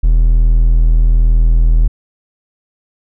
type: tone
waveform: triangle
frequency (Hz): 40.57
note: E1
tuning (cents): -27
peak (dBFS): -4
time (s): 0.03-1.88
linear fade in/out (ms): 10
effects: none